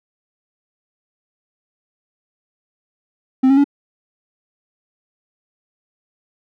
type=tone with pitch steps; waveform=triangle; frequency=261.6 / 272.2 / 283.3 Hz; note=C4 / C#4 / C#4; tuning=0 / -31 / +38 cents; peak=-7 dBFS; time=3.43-3.643 s; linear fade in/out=10 ms; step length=71 ms; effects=none